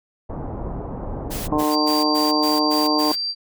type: low-pass noise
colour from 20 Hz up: pink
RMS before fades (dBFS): -29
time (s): 0.29-1.64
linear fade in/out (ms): 10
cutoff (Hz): 890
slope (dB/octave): 24
type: noise bursts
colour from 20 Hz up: white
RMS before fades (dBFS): -32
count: 7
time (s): 1.3-3.16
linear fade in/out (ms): 20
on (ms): 180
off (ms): 100
type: harmonic tone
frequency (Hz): 151.1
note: D3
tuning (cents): +50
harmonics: 2 / 3 / 4 / 5 / 6 / 7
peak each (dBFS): -20 / -27 / -27 / -27 / -27 / -25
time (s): 1.52-3.12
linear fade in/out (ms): 2
type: tone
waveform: sine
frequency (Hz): 4699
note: D8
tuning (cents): 0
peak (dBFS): -22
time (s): 1.7-3.35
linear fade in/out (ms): 50
effects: none